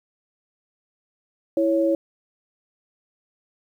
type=tone pair together; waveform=sine; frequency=329.6 / 554.3 Hz; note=E4 / C#5; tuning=0 / 0 cents; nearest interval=major sixth; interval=900 cents; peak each=-20 dBFS; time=1.57-1.95 s; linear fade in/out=2 ms; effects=9-bit